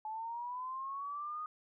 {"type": "linear sweep", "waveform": "sine", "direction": "up", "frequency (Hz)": [857, 1244.5], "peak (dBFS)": -38, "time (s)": [0.05, 1.46], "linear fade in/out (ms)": 2, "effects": []}